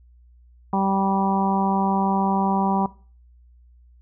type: harmonic tone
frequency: 194.5 Hz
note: G3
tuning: 13 cents flat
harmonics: 1 / 2 / 3 / 4 / 5 / 6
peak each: -22 / -30 / -34 / -24 / -25 / -34 dBFS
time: 0.73-2.86 s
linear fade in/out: 2 ms
effects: noise-tail reverb RT60 0.4 s tail -20 dB re dry + added 60 Hz sine -49 dBFS peak until 4.01 s